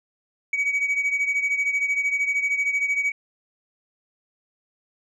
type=beating tone pair; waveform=sine; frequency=2263 / 2276 Hz; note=C#7 / C#7; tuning=+35 / +45 cents; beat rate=13 Hz; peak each=-20 / -24 dBFS; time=0.53-3.12 s; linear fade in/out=5 ms; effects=tanh soft clip ceiling -18 dBFS